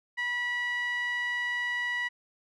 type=tone with band-pass filter; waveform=sawtooth; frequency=973 Hz; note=B5; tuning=26 cents flat; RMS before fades=-31 dBFS; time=0.17-2.09 s; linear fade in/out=20 ms; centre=2100 Hz; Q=6.1; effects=none